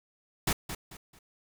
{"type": "noise with echo", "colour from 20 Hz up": "pink", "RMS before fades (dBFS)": -27, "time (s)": [0.47, 0.53], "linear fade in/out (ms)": 5, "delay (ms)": 220, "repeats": 3, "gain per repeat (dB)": -10, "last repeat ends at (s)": 1.19, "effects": []}